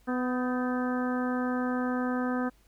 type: harmonic tone with a mistuned harmonic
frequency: 250.4 Hz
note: B3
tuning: 24 cents sharp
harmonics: 1 / 2 / 3 / 4 / 5 / 6 / 7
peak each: -28 / -35 / -38 / -41 / -38 / -39 / -46 dBFS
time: 0.07-2.5 s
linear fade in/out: 20 ms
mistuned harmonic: 6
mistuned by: +53 cents
effects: added 50 Hz sine -61 dBFS peak until 2.67 s + pink hiss -66 dBFS RMS until 2.67 s